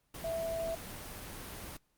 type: tone in noise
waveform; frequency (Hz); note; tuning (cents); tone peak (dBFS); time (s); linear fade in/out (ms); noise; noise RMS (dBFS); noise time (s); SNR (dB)
sine; 659.3; E5; 0; -33; 0.24-0.75; 5; pink; -44; 0.14-1.77; +8
effects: pink hiss -75 dBFS RMS until 1.97 s + Opus 24 kbps